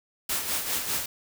white noise with tremolo, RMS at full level -27 dBFS, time 0.29-1.06 s, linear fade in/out 5 ms, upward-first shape sine, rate 5 Hz, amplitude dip 55%, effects none

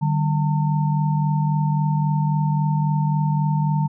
sine tone cluster, 150.4 / 194.1 / 900 Hz, D3 / G3 / A5, +42 / -17 / +39 cents, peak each -18 / -26 / -27 dBFS, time 0.01-3.88 s, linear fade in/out 20 ms, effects none

